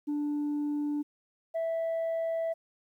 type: tone pair in turn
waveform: sine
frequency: 293.7 / 657.7 Hz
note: D4 / E5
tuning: 0 / -4 cents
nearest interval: octave + major second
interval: 1396 cents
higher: second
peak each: -26 dBFS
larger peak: neither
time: 0.07-1.03 / 1.54-2.54 s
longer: second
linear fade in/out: 20 ms
effects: tanh soft clip ceiling -27 dBFS + 11-bit